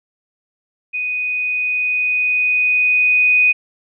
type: tone with level ramp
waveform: sine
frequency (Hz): 2489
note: D#7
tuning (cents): 0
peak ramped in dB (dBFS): -19 to -9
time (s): 0.93-3.53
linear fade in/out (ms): 20
effects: none